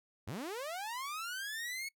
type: linear sweep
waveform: sawtooth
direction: up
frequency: 77.78 to 2217 Hz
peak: -35 dBFS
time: 0.27-1.89 s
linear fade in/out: 10 ms
effects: noise-tail reverb RT60 0.1 s tail -23 dB re dry